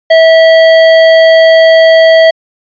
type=tone with hard clipping; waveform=sine; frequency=650 Hz; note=E5; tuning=24 cents flat; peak=-3 dBFS; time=0.1-2.31 s; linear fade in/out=10 ms; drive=16 dB; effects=resampled to 11025 Hz